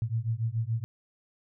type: beating tone pair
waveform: sine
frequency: 110.3 / 117.3 Hz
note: A2 / A#2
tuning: +5 / +11 cents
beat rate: 7 Hz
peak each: -30 dBFS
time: 0.02-0.84 s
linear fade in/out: 0 ms
effects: none